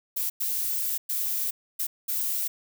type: noise bursts at uneven times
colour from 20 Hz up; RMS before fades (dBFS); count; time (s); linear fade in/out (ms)
violet; -28; 5; 0.16-0.3 / 0.4-0.98 / 1.09-1.51 / 1.79-1.87 / 2.08-2.48; 10
effects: none